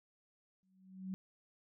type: tone with exponential growth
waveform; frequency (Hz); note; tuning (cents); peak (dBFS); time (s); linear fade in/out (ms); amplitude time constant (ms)
sine; 188.5; F#3; +32; -36; 0.63-1.14; 0; 110
effects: none